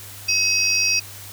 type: tone cluster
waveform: sine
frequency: 2563 / 4731 / 5700 Hz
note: E7 / D8 / F8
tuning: -49 / +12 / +34 cents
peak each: -21 dBFS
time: 0.28-1 s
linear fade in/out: 10 ms
effects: added 99 Hz sine -42 dBFS peak until 1.32 s + white hiss -39 dBFS RMS until 1.32 s